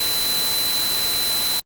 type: tone in noise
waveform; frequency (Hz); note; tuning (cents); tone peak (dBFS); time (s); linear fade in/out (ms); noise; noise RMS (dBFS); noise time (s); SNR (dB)
sine; 4029; B7; +34; -21; 0-1.6; 5; white; -23; 0-1.6; -1
effects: Opus 32 kbps